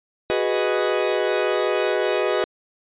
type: chord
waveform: 40% pulse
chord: G# minor seventh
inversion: third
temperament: equal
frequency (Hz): 370 / 415.3 / 493.9 / 622.3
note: F#4 / G#4 / B4 / D#5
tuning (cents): 0 / 0 / 0 / 0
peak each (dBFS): -24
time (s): 0.3-2.44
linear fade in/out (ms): 0
effects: resampled to 8000 Hz